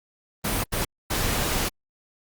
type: noise bursts at uneven times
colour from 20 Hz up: pink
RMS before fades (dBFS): -25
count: 3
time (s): 0.44-0.64 / 0.72-0.85 / 1.1-1.69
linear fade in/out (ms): 10
effects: Opus 32 kbps